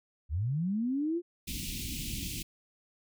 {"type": "linear sweep", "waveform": "sine", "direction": "up", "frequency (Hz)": [65.41, 356], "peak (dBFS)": -28, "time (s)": [0.29, 1.22], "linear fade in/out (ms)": 50}
{"type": "band-stop noise", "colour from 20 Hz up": "pink", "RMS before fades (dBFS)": -37, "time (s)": [1.47, 2.43], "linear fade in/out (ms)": 10, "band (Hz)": [320, 2400], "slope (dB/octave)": 48}
{"effects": []}